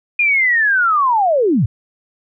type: linear sweep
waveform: sine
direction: down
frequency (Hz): 2452 to 87.31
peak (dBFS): -11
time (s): 0.19-1.66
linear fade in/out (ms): 5
effects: none